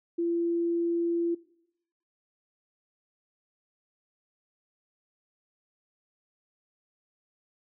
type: tone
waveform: sine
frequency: 340 Hz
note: F4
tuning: 46 cents flat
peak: -25 dBFS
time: 0.18-1.35 s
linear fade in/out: 10 ms
effects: noise-tail reverb RT60 0.8 s tail -20 dB re dry